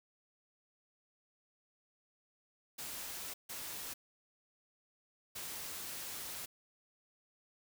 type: noise bursts at uneven times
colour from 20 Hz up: white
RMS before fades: -44 dBFS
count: 3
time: 2.78-3.34 / 3.49-3.94 / 5.35-6.46 s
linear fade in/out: 10 ms
effects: none